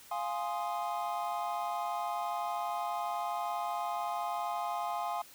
triangle chord, F minor seventh, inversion none, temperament equal, 698.5 / 830.6 / 1046.5 / 1244.5 Hz, F5 / Ab5 / C6 / Eb6, 0 / 0 / 0 / 0 cents, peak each -35 / -35 / -37 / -40 dBFS, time 0.11-5.22 s, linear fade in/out 5 ms, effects white hiss -55 dBFS RMS until 5.34 s

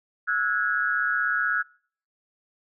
sine tone cluster, 1318 / 1454 / 1655 Hz, E6 / F#6 / G#6, -1 / -31 / -6 cents, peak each -30 / -24 / -27 dBFS, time 0.27-1.63 s, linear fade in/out 20 ms, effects noise-tail reverb RT60 0.5 s tail -25 dB re dry

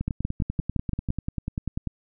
two click trains, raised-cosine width 5 ms, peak -15 / -13 dBFS, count 20 / 7, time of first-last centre 0.01-1.873 / 0.08-1.104 s, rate 10.2 / 5.86 Hz, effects none

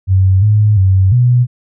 sine tone with pitch steps, 94.8 / 105.7 / 95.1 / 123.1 Hz, F#2 / G#2 / F#2 / B2, +43 / +31 / +48 / -5 cents, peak -6 dBFS, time 0.07-1.47 s, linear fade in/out 50 ms, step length 350 ms, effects none

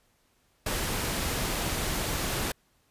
pink noise, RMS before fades -30 dBFS, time 0.66-2.52 s, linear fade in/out 5 ms, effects pink hiss -68 dBFS RMS until 2.9 s + resampled to 32000 Hz

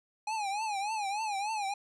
square tone with vibrato, 832 Hz, G#5, 3 cents sharp, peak -32 dBFS, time 0.27-1.74 s, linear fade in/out 5 ms, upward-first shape triangle, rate 3.4 Hz, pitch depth 140 cents each way, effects resampled to 22050 Hz + 12-bit

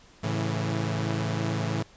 sawtooth chord, A major, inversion none, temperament equal with one note detuned, 108.93 / 138.59 / 164.81 Hz, A2 / C#3 / E3, -17 / 0 / 0 cents, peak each -25 / -29 / -27 dBFS, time 0.23-1.83 s, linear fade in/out 10 ms, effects pink hiss -55 dBFS RMS until 1.96 s + resampled to 16000 Hz

